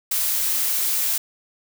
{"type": "noise", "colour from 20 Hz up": "blue", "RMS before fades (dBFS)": -22, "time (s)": [0.11, 1.18], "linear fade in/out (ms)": 5, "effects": []}